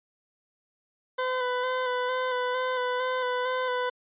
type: tone with vibrato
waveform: 20% pulse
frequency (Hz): 504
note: B4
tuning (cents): +35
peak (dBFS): -21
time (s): 1.18-3.9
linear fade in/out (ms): 10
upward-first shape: square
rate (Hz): 2.2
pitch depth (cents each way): 21
effects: resampled to 8000 Hz